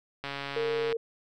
click train, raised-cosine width 0.3 ms, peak -19 dBFS, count 97, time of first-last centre 0.24-0.926 s, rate 140 Hz
sine tone, 457.3 Hz, A#4, 33 cents flat, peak -27 dBFS, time 0.56-0.97 s, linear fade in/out 5 ms
effects none

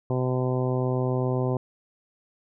harmonic tone, 127.5 Hz, C3, 44 cents flat, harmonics 1 / 2 / 3 / 4 / 5 / 6 / 7 / 8, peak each -25 / -31 / -29 / -32 / -35 / -39 / -39 / -40 dBFS, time 0.1-1.57 s, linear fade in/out 2 ms, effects none

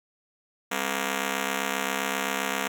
5% pulse ring-modulated tone, 234.2 Hz, A#3, 8 cents sharp, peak -12 dBFS, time 0.71-2.68 s, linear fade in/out 10 ms, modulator 33.8 Hz, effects none

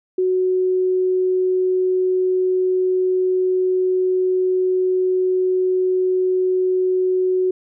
sine tone, 370 Hz, F#4, in tune, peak -15 dBFS, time 0.18-7.51 s, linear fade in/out 5 ms, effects none

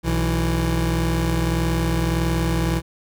25% pulse tone pair together, 61.74 / 165.1 Hz, B1 / E3, 0 / +3 cents, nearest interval octave + perfect fourth, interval 1703 cents, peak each -18 dBFS, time 0.03-2.82 s, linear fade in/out 50 ms, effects none

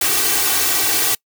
white noise with comb filter, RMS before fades -17 dBFS, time 0.01-1.15 s, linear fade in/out 5 ms, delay 2.6 ms, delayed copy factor +1, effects noise-tail reverb RT60 0.1 s tail -26 dB re dry + high-pass 100 Hz 12 dB/octave

